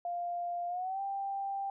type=tone with pitch glide; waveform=sine; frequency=698.5 to 788.6 Hz; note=F5 to G5; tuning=0 to +10 cents; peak=-33 dBFS; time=0.05-1.7 s; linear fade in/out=2 ms; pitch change=+210 cents; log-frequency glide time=0.68-1.01 s; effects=none